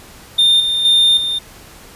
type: tone with level steps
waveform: triangle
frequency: 3621 Hz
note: A7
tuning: 49 cents sharp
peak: -7 / -13 / -7 / -15 dBFS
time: 0.38-1.39 s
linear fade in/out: 10 ms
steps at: 0.6 / 0.85 / 1.17 s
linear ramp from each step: 2 ms
effects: pink hiss -40 dBFS RMS until 1.95 s + resampled to 32000 Hz